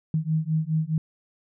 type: beating tone pair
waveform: sine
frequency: 155.56 / 160.36 Hz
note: D#3 / E3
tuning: 0 / -47 cents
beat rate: 4.8 Hz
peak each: -25 dBFS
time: 0.14-0.98 s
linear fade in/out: 2 ms
effects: none